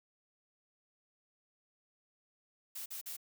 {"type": "noise bursts", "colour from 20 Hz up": "blue", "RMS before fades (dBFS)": -43, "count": 3, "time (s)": [2.75, 3.168], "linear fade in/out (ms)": 10, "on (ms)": 110, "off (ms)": 44, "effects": []}